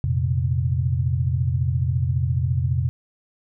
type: chord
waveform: sine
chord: F suspended fourth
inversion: none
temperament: just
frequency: 87.31 / 116.41 / 130.96 Hz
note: F2 / Bb2 / C3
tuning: 0 / -2 / +2 cents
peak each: -23 / -25 / -22 dBFS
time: 0.04-2.89 s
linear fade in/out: 0 ms
effects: none